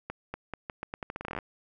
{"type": "accelerating click train", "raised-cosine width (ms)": 0.5, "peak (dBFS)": -20, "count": 18, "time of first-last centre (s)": [0.1, 1.388], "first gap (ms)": 240, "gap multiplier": 0.82, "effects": []}